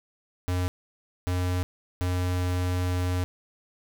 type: tone bursts at uneven times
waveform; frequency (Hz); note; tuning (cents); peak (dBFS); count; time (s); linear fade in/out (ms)
square; 90.2; F#2; -44; -25; 3; 0.48-0.68 / 1.27-1.63 / 2.01-3.24; 0
effects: none